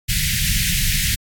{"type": "band-stop noise", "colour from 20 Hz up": "pink", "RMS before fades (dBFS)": -19, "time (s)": [0.08, 1.16], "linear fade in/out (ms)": 20, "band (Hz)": [180, 1800], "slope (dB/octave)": 48, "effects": ["AAC 64 kbps"]}